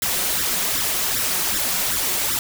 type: noise with flanger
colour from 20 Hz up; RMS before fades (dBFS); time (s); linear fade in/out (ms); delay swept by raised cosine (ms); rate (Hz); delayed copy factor
white; -22; 0.02-2.39; 2; 0.54 to 5.54; 2.6; +0.75
effects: none